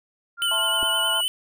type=tone with pitch glide; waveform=sine; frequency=1396.9 to 1418.9 Hz; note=F6 to F6; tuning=0 to +27 cents; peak=-27 dBFS; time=0.37-1.23 s; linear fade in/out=50 ms; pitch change=+27 cents; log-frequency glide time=0.49-0.87 s
type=tone with vibrato; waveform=square; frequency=2991 Hz; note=F#7; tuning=18 cents sharp; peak=-22 dBFS; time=0.42-1.28 s; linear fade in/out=0 ms; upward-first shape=sine; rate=9.7 Hz; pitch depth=37 cents each way
type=chord; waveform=sine; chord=A minor; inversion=second; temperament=just; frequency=660 / 880 / 1056 Hz; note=E5 / A5 / C6; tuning=+2 / 0 / +16 cents; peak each=-32 dBFS; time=0.51-1.21 s; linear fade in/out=5 ms
type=clicks; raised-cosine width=2 ms; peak=-23 dBFS; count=2; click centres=0.828 / 0.831 s
effects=none